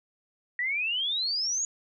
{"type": "exponential sweep", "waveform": "sine", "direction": "up", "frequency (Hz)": [1900, 6850], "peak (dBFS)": -26, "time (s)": [0.59, 1.65], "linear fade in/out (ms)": 2, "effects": []}